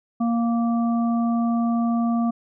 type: harmonic tone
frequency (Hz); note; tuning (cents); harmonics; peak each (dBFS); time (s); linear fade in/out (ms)
233.1; A#3; 0; 1 / 3 / 5; -19 / -29 / -33; 0.2-2.31; 10
effects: none